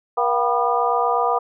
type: tone cluster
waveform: sine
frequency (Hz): 478.8 / 703 / 771 / 981 / 1212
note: A#4 / F5 / G5 / B5 / D#6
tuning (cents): +46 / +11 / -29 / -12 / -46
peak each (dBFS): -23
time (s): 0.17-1.39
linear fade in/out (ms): 10
effects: none